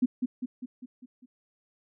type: tone with echo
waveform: sine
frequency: 251.2 Hz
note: B3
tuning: 30 cents sharp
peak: -19 dBFS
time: 0.02-0.06 s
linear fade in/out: 10 ms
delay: 200 ms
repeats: 6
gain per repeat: -5 dB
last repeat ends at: 1.26 s
effects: none